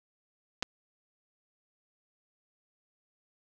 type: clicks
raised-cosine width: 0.2 ms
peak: -14 / -15 dBFS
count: 2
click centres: 0.625 / 0.629 s
effects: none